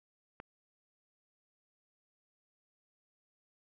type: click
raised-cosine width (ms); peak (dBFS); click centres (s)
0.5; -29; 0.401
effects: none